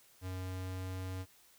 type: tone with pitch glide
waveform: square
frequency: 92.7 to 93.24 Hz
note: F#2 to F#2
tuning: +4 to +14 cents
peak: -39 dBFS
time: 0.21-1.26 s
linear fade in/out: 50 ms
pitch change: +10 cents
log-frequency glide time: 0.41-1 s
effects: white hiss -64 dBFS RMS until 1.58 s